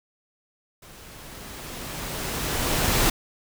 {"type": "noise with level ramp", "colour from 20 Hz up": "pink", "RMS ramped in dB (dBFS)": [-47, -20], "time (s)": [0.82, 3.1], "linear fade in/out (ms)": 5, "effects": []}